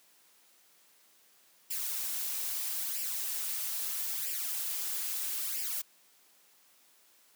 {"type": "noise with flanger", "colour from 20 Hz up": "blue", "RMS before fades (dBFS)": -35, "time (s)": [1.7, 5.82], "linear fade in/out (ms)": 10, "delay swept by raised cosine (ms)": [0.39, 6.19], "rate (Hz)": 0.77, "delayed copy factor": 0.65, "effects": ["white hiss -64 dBFS RMS until 7.35 s", "high-pass 200 Hz 12 dB/octave"]}